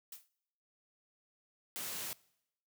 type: noise with exponential decay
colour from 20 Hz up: blue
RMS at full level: -43 dBFS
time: 0.12-0.29 s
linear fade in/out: 5 ms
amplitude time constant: 36 ms
type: noise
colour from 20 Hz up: white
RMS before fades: -41 dBFS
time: 1.76-2.13 s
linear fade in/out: 0 ms
effects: noise-tail reverb RT60 0.8 s tail -23 dB re dry + high-pass 100 Hz 12 dB/octave